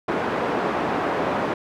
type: band-pass noise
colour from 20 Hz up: pink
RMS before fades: -24 dBFS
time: 0.08-1.54 s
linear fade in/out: 5 ms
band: 270 to 1300 Hz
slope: 12 dB/octave
effects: none